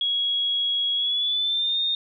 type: tone with pitch glide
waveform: sine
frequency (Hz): 3322 to 3665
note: G#7 to A#7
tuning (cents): 0 to -30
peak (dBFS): -21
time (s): 0.01-1.95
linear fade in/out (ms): 2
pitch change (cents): +170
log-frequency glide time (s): 0.95-1.79
effects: none